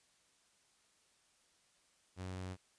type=tone; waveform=sawtooth; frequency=92.6 Hz; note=F#2; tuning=2 cents sharp; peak=-38 dBFS; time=2.16-2.57 s; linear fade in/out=50 ms; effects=white hiss -72 dBFS RMS until 2.78 s + resampled to 22050 Hz